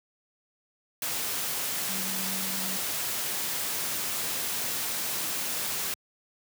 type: tone in noise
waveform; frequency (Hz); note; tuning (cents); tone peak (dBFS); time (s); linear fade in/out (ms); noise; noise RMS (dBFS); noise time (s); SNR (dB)
sine; 190; F#3; +46; -38; 1.89-2.77; 2; white; -31; 1.02-5.94; -10
effects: high-pass 100 Hz 12 dB/octave